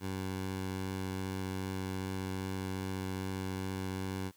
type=tone with vibrato; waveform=15% pulse; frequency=94.7 Hz; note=F#2; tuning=41 cents sharp; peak=-29 dBFS; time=0-4.32 s; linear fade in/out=50 ms; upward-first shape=triangle; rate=2.5 Hz; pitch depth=10 cents each way; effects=white hiss -66 dBFS RMS until 4.36 s